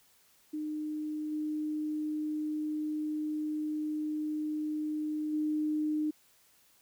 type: tone with level steps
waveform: sine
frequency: 305 Hz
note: D#4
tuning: 34 cents flat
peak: -33 / -31 / -28 dBFS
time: 0.53-6.11 s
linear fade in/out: 10 ms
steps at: 1.31 / 5.32 s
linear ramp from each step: 20 ms
effects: white hiss -65 dBFS RMS until 6.81 s